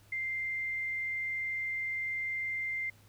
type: tone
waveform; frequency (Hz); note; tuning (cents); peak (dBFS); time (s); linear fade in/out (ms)
sine; 2093; C7; 0; -32; 0.12-2.9; 5
effects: added 103 Hz sine -59 dBFS peak until 3.08 s + pink hiss -63 dBFS RMS until 3.08 s

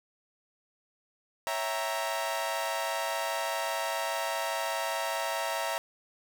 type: chord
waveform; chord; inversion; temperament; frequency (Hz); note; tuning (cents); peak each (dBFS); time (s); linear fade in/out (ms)
sawtooth; C# diminished seventh; none; equal; 554.4 / 659.3 / 784 / 932.3; C#5 / E5 / G5 / Bb5; 0 / 0 / 0 / 0; -34 / -30 / -36 / -30; 1.47-5.78; 0
effects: none

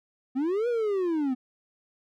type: linear two-way sweep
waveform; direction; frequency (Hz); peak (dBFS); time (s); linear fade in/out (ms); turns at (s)
triangle; up then down; 246.5 to 490.3 to 246.5; -22; 0.35-1.35; 20; 0.68
effects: none

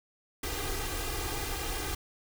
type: noise with comb filter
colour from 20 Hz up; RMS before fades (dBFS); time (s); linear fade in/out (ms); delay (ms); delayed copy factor
pink; -34; 0.43-1.95; 5; 2.5; +0.9
effects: none

